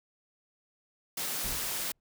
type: high-pass noise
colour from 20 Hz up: white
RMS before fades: -34 dBFS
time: 1.17-1.92 s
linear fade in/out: 5 ms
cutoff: 120 Hz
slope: 24 dB/octave
type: noise with exponential decay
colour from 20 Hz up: brown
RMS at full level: -36 dBFS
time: 1.44-2 s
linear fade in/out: 1 ms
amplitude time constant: 120 ms
effects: none